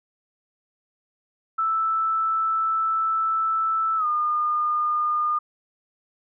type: tone with pitch glide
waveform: sine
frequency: 1318.5 to 1216.1 Hz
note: E6 to D#6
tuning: 0 to -40 cents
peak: -20 dBFS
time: 1.58-5.39 s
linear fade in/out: 10 ms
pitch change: -140 cents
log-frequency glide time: 3.97-4.06 s
effects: none